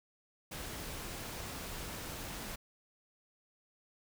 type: noise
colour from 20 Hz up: pink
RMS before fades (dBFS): -43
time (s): 0.51-2.56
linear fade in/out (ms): 10
effects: none